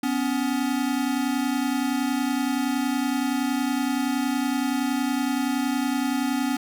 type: tone pair together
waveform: square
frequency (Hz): 250 / 280.7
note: B3 / C#4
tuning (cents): +21 / +22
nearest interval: major second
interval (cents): 201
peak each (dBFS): -26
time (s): 0.03-6.57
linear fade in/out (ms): 5
effects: none